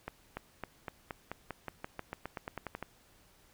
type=accelerating click train; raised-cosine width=0.5 ms; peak=-23 dBFS; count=18; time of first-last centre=0.08-2.827 s; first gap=290 ms; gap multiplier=0.92; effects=pink hiss -64 dBFS RMS until 3.53 s